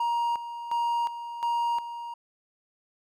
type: tone with tremolo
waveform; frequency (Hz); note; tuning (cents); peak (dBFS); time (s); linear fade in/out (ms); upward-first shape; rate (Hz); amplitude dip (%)
triangle; 942; A#5; +18; -22; 0-2.14; 5; square; 1.4; 70
effects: none